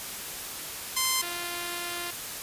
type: tone pair in turn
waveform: 5% pulse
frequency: 1041 / 348.2 Hz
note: C6 / F4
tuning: -9 / -5 cents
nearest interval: octave + perfect fifth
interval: 1896 cents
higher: first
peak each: -12 / -22 dBFS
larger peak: first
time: 0.96-1.22 / 1.22-2.11 s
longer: second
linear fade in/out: 10 ms
effects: white hiss -37 dBFS RMS until 2.42 s + resampled to 32000 Hz